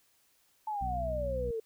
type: exponential sweep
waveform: sine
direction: down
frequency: 880 to 437.2 Hz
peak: -32 dBFS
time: 0.67-1.6 s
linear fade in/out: 5 ms
type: harmonic tone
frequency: 61.74 Hz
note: B1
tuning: in tune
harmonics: 1 / 2 / 3 / 4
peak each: -36 / -42 / -46 / -48 dBFS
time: 0.81-1.51 s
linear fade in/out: 5 ms
effects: white hiss -69 dBFS RMS until 1.65 s